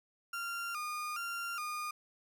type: tone with vibrato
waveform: 35% pulse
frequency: 1300 Hz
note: E6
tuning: 24 cents flat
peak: -35 dBFS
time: 0.33-1.91 s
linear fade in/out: 5 ms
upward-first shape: square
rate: 1.2 Hz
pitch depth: 110 cents each way
effects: none